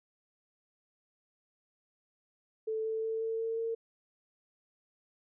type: tone with pitch steps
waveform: sine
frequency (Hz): 439.8 / 442.9 / 445.9 / 449 / 452.2 / 455.3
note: A4 / A4 / A4 / A4 / A4 / A#4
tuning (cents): -1 / +11 / +23 / +35 / +47 / -41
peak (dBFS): -31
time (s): 2.67-3.75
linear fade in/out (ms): 10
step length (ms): 180
effects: none

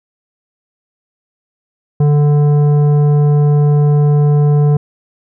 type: tone with tanh clipping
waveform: sine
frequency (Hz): 146.83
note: D3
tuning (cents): 0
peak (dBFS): -9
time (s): 2-4.77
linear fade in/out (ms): 5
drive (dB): 11
effects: none

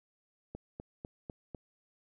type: click train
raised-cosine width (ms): 2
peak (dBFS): -28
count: 5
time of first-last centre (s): 0.55-1.548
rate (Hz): 4.01
effects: none

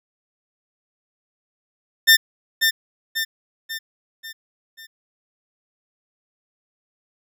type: tone with echo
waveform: 20% pulse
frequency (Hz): 1799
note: A6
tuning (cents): +38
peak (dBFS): -4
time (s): 2.07-2.17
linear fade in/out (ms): 20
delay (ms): 540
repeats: 5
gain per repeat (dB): -6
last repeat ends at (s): 4.87
effects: none

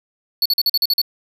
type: tone bursts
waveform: square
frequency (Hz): 4435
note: C#8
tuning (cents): 0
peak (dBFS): -14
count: 8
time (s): 0.42-1.016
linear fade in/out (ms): 2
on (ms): 36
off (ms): 44
effects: none

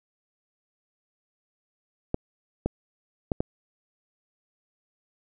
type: clicks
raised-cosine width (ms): 2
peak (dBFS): -11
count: 4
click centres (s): 2.144 / 2.66 / 3.318 / 3.405
effects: none

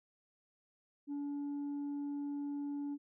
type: tone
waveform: sine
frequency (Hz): 286.6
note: D4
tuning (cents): -42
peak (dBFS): -34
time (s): 1.07-2.98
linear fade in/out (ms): 50
effects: tanh soft clip ceiling -36 dBFS

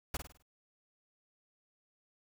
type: noise with echo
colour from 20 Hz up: pink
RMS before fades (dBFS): -35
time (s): 0.14-0.17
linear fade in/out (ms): 5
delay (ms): 51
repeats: 5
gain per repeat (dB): -7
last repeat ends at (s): 0.425
effects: none

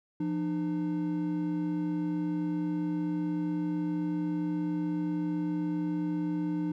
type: tone pair together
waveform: triangle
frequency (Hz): 172.12 / 302.7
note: F3 / D#4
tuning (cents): -25 / -48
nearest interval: minor seventh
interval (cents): 977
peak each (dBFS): -31 / -28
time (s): 0.2-6.72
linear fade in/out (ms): 5
effects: none

